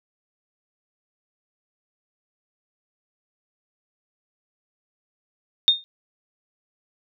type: tone with exponential decay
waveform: sine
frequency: 3664 Hz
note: A#7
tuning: 31 cents flat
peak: -8 dBFS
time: 5.68-5.84 s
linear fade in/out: 0 ms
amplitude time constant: 33 ms
effects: none